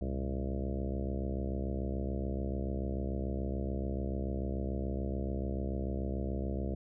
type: harmonic tone with a mistuned harmonic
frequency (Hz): 66.9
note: C2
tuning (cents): +39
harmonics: 1 / 2 / 3 / 4 / 5 / 6 / 7 / 8 / 9 / 10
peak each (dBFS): -35 / -42 / -39 / -45 / -43 / -46 / -47 / -48 / -47 / -50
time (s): 0.01-6.75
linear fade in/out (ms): 5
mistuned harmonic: 2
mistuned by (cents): -150
effects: none